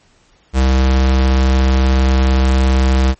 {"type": "tone", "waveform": "square", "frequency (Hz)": 65.5, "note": "C2", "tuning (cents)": 2, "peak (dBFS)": -10, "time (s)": [0.53, 3.15], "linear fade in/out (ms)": 50, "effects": ["pink hiss -53 dBFS RMS until 3.19 s", "MP3 32 kbps"]}